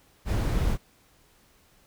brown noise, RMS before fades -25 dBFS, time 0.25-0.78 s, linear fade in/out 50 ms, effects pink hiss -61 dBFS RMS until 1.86 s

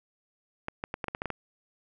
clicks, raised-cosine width 0.5 ms, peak -17 dBFS, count 9, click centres 0.684 / 0.839 / 0.941 / 1.042 / 1.083 / 1.149 / 1.219 / 1.257 / 1.303 s, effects none

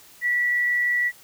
sine tone with amplitude modulation, 1948 Hz, B6, 24 cents flat, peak -18 dBFS, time 0.21-1.12 s, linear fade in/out 50 ms, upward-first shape sine, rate 126 Hz, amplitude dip 25%, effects white hiss -50 dBFS RMS until 1.23 s

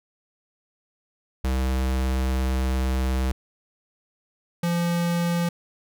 square tone pair in turn, 64.9 / 171.87 Hz, C2 / F3, -13 / -27 cents, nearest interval octave + perfect fourth, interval 1686 cents, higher second, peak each -22 dBFS, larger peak neither, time 1.44-3.32 / 4.63-5.49 s, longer first, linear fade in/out 5 ms, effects none

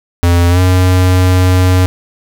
square tone with pitch glide, 86.6 to 91.75 Hz, F2 to F#2, -14 to -14 cents, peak -7 dBFS, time 0.23-1.86 s, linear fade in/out 0 ms, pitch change +100 cents, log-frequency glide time 0.49-0.6 s, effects none

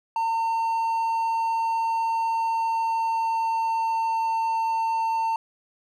triangle tone with pitch glide, 908 to 902.2 Hz, A#5 to A5, -46 to +43 cents, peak -20 dBFS, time 0.16-5.36 s, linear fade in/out 2 ms, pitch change -11 cents, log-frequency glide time 2.29-4.35 s, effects none

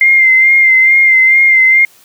sine tone with vibrato, 2096 Hz, C7, 2 cents sharp, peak -4 dBFS, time 0.01-1.85 s, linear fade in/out 2 ms, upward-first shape sine, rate 2.3 Hz, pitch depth 32 cents each way, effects white hiss -45 dBFS RMS until 2.04 s + high-pass 100 Hz 12 dB/octave

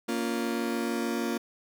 35% pulse chord, Bb minor, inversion none, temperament just, 233.1 / 279.7 / 349.6 Hz, Bb3 / Db4 / F4, 0 / +16 / +2 cents, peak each -29 / -33 / -31 dBFS, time 0.08-1.38 s, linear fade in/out 10 ms, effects none

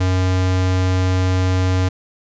square tone, 92.5 Hz, F#2, in tune, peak -15 dBFS, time 0-1.89 s, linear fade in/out 10 ms, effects resampled to 16000 Hz

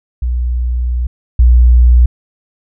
sine tone pair in turn, 60.9 / 60.55 Hz, B1 / B1, -24 / -34 cents, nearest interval unison, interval 10 cents, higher first, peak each -12 / -3 dBFS, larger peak second, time 0.22-1.07 / 1.39-2.06 s, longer first, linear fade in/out 5 ms, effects none

